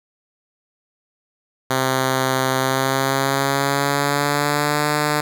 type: tone with pitch glide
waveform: 5% pulse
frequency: 131.4 to 149.21 Hz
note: C3 to D3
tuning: +8 to +28 cents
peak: -6 dBFS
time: 1.7-5.21 s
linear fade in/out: 5 ms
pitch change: +220 cents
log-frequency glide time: 2.56-4.9 s
effects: none